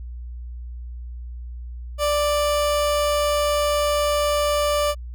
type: tone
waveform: 30% pulse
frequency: 588 Hz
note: D5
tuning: 2 cents sharp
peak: -16 dBFS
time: 1.98-4.95 s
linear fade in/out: 50 ms
effects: added 60 Hz sine -31 dBFS peak until 5.14 s